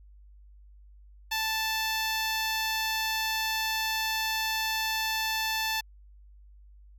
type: tone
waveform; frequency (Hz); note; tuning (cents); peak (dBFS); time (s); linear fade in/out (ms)
10% pulse; 880; A5; 0; -19; 1.31-5.81; 10
effects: added 50 Hz sine -50 dBFS peak until 6.98 s